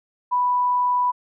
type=tone; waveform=sine; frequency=987.8 Hz; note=B5; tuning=in tune; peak=-17 dBFS; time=0.31-1.12 s; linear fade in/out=20 ms; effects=none